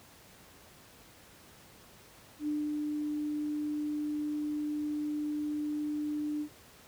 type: tone with ADSR envelope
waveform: sine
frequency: 298.6 Hz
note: D4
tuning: 29 cents sharp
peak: -29 dBFS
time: 2.39-6.49 s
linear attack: 84 ms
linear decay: 230 ms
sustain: -2 dB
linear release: 80 ms
effects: pink hiss -56 dBFS RMS until 6.87 s + high-pass 60 Hz 12 dB/octave